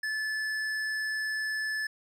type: tone with hard clipping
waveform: triangle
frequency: 1736 Hz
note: A6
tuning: 24 cents flat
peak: -31 dBFS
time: 0.03-1.87 s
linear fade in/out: 5 ms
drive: 13 dB
effects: none